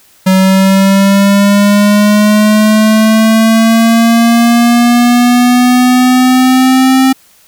square linear sweep, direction up, 187.8 to 264.2 Hz, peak -5 dBFS, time 0.26-7.13 s, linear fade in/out 10 ms, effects white hiss -45 dBFS RMS until 7.47 s

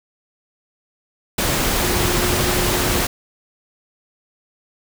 sine tone in noise, 358.6 Hz, F4, 46 cents sharp, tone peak -25 dBFS, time 1.83-3 s, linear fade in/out 5 ms, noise pink, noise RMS -19 dBFS, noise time 1.38-3.07 s, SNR -9 dB, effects none

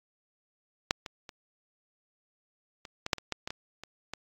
clicks, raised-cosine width 0.2 ms, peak -6 / -21 / -26 / -26 / -16 / -6 / -24 / -14 / -18 / -19 / -25 / -19 dBFS, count 12, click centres 0.909 / 1.062 / 1.292 / 2.852 / 3.064 / 3.132 / 3.183 / 3.323 / 3.475 / 3.505 / 3.836 / 4.136 s, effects AAC 48 kbps

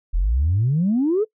sine exponential sweep, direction up, 38.34 to 454.9 Hz, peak -15 dBFS, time 0.13-1.25 s, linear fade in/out 20 ms, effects noise-tail reverb RT60 0.1 s tail -23 dB re dry + tanh soft clip ceiling -12 dBFS

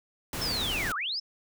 pink noise, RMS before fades -34 dBFS, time 0.33-0.92 s, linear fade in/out 2 ms
sine linear two-way sweep, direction down then up, 5400 to 1111 to 5400 Hz, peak -29 dBFS, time 0.41-1.2 s, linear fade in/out 10 ms, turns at 0.95 s
effects none

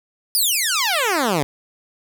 10% pulse exponential sweep, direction down, 5090 to 133.4 Hz, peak -9 dBFS, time 0.35-1.43 s, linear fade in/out 0 ms, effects none

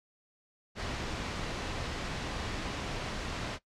pink low-pass noise, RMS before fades -37 dBFS, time 0.75-3.59 s, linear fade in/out 50 ms, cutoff 5000 Hz, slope 12 dB/octave, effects noise-tail reverb RT60 0.1 s tail -17 dB re dry + low-pass 9000 Hz 12 dB/octave

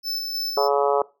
square tone with tremolo, 5274 Hz, E8, in tune, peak -25 dBFS, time 0.03-0.69 s, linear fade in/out 50 ms, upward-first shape square, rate 3.2 Hz, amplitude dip 30%
harmonic tone, 141.4 Hz, C#3, 35 cents sharp, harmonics 3 / 4 / 5 / 6 / 7 / 8 / 9, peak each -21 / -23 / -25 / -27 / -28 / -29 / -30 dBFS, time 0.57-1.02 s, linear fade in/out 2 ms
effects noise-tail reverb RT60 0.3 s tail -21 dB re dry

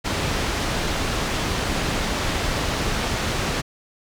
pink low-pass noise, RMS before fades -24 dBFS, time 0.04-3.62 s, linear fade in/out 20 ms, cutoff 6000 Hz, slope 12 dB/octave, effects none

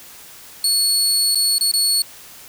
25% pulse tone with dropouts, 4392 Hz, C#8, 17 cents flat, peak -10 dBFS, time 0.64-2.02 s, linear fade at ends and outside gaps 2 ms, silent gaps 1.348-1.355 / 1.583-1.609 / 1.715-1.737 s, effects white hiss -41 dBFS RMS until 2.48 s

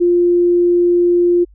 sine tone, 350 Hz, F4, 4 cents sharp, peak -9 dBFS, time 0-1.45 s, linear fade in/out 20 ms, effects added 50 Hz sine -42 dBFS peak until 1.54 s

